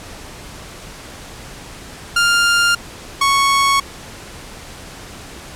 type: tone pair in turn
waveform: sawtooth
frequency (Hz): 1400 / 1107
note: F6 / C#6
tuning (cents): +4 / -3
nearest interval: major third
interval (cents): 407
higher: first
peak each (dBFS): -8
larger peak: neither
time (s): 2.16-2.75 / 3.21-3.8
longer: neither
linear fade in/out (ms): 5
effects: pink hiss -35 dBFS RMS until 5.55 s + low-pass 10000 Hz 12 dB/octave